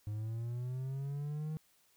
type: linear sweep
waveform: triangle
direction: up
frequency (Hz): 103.83 to 157.4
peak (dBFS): -34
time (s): 0.07-1.57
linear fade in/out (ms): 0
effects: white hiss -70 dBFS RMS until 1.96 s